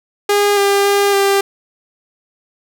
sawtooth tone with pitch steps, 408.5 / 399.8 / 402.4 / 396 Hz, G#4 / G4 / G4 / G4, -29 / +34 / +45 / +18 cents, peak -7 dBFS, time 0.29-1.41 s, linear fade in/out 5 ms, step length 280 ms, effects none

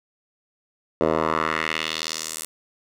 10% pulse tone with band-pass filter sweep, 79.4 Hz, D#2, 36 cents sharp, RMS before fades -25 dBFS, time 1.01-2.45 s, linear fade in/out 0 ms, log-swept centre 570 to 10000 Hz, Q 1.7, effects none

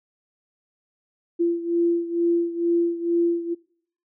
sine beating tone pair, 340.6 / 342.8 Hz, F4 / F4, -43 / -32 cents, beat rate 2.2 Hz, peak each -21 / -25 dBFS, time 1.39-3.55 s, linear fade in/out 20 ms, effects noise-tail reverb RT60 0.6 s tail -23 dB re dry

